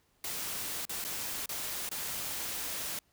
white noise with dropouts, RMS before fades -37 dBFS, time 0.24-2.99 s, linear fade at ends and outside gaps 2 ms, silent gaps 0.853-0.894 / 1.042-1.048 / 1.459-1.491 / 1.891-1.914 s, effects pink hiss -71 dBFS RMS until 3.12 s

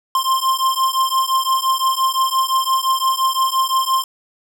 square beating tone pair, 1050 / 1055.8 Hz, C6 / C6, +6 / +15 cents, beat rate 5.8 Hz, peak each -19 dBFS, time 0.15-4.04 s, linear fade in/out 2 ms, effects none

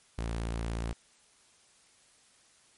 sawtooth tone, 56.8 Hz, A#1, 44 cents flat, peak -28 dBFS, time 0.18-0.93 s, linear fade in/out 5 ms, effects white hiss -63 dBFS RMS until 2.77 s + MP3 48 kbps

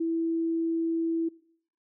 sine tone, 329.6 Hz, E4, in tune, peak -25 dBFS, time 0-1.29 s, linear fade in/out 10 ms, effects noise-tail reverb RT60 0.6 s tail -21 dB re dry

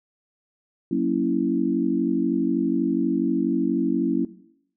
sine chord, F# dominant seventh, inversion none, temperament equal, 185 / 233.1 / 277.2 / 329.6 Hz, F#3 / A#3 / C#4 / E4, 0 / 0 / 0 / 0 cents, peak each -27 / -26 / -24 / -25 dBFS, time 0.91-4.25 s, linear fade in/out 5 ms, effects noise-tail reverb RT60 0.7 s tail -17 dB re dry

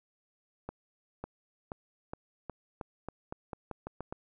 accelerating click train, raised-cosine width 1 ms, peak -24 dBFS, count 13, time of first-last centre 0.69-4.125 s, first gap 550 ms, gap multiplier 0.87, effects none

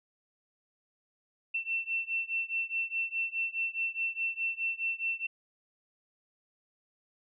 sine beating tone pair, 2690 / 2694.8 Hz, E7 / E7, +34 / +38 cents, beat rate 4.8 Hz, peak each -33 / -34 dBFS, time 1.54-5.27 s, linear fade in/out 10 ms, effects none

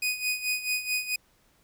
sawtooth tone with tremolo, 2489 Hz, D#7, in tune, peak -21 dBFS, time 0.02-1.16 s, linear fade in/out 5 ms, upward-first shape sine, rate 4.6 Hz, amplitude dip 75%, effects pink hiss -65 dBFS RMS until 1.63 s

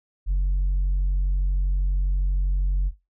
sine tone, 46.25 Hz, F#1, in tune, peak -16 dBFS, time 0.26-2.92 s, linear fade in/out 50 ms, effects noise-tail reverb RT60 0.2 s tail -17 dB re dry + tanh soft clip ceiling -18 dBFS

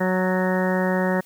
harmonic tone with a mistuned harmonic, 185 Hz, F#3, in tune, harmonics 1 / 2 / 3 / 4 / 5 / 6 / 7 / 8 / 9 / 10, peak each -22 / -27 / -25 / -33 / -30 / -38 / -38 / -35 / -35 / -30 dBFS, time 0-1.21 s, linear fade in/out 10 ms, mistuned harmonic 9, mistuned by +18 cents, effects white hiss -53 dBFS RMS until 1.25 s

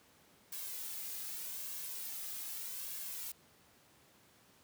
blue noise with flanger, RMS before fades -43 dBFS, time 0.52-3.32 s, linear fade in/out 5 ms, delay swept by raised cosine 1.8 to 2.44 ms, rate 0.83 Hz, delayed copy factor +0.55, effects pink hiss -65 dBFS RMS until 4.63 s + high-pass 100 Hz 12 dB/octave

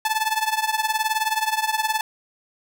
sawtooth tone with tremolo, 872 Hz, A5, 16 cents flat, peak -13 dBFS, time 0.05-2.01 s, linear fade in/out 2 ms, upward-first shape triangle, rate 19 Hz, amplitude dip 90%, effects none

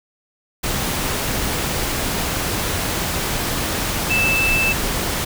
sine tone in noise, 2638 Hz, E7, 1 cent sharp, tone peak -16 dBFS, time 4.1-4.73 s, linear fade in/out 10 ms, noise pink, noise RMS -22 dBFS, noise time 0.63-5.25 s, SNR +3 dB, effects none

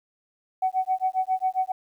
sine tone with tremolo, 751 Hz, F#5, 26 cents sharp, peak -18 dBFS, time 0.62-1.72 s, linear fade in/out 5 ms, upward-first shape sine, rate 7.4 Hz, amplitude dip 100%, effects tanh soft clip ceiling -14 dBFS + 10-bit

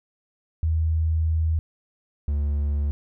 sine / triangle tone pair in turn, 80.2 / 72.38 Hz, E2 / D2, -47 / -25 cents, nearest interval major second, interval 178 cents, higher first, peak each -19 dBFS, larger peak neither, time 0.63-1.59 / 2.28-2.91 s, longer first, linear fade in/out 0 ms, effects none

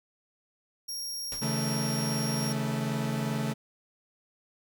sawtooth tone, 5588 Hz, F8, in tune, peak -31 dBFS, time 0.88-2.53 s, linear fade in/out 10 ms
pink noise with exponential decay, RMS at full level -36 dBFS, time 1.32-1.5 s, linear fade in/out 1 ms, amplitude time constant 37 ms
40% pulse chord, A major, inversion first, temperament equal with one note detuned, 138.59 / 161.14 / 220 Hz, C#3 / E3 / A3, 0 / -39 / 0 cents, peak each -31 / -35 / -31 dBFS, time 1.41-3.54 s, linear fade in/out 20 ms
effects none

